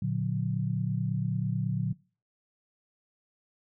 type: chord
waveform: sine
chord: Bb augmented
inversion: none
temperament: just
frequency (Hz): 116.54 / 145.68 / 182.1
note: Bb2 / D3 / F#3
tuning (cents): 0 / -14 / -27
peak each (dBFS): -31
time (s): 0.02-1.93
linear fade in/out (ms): 5
effects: noise-tail reverb RT60 0.4 s tail -24 dB re dry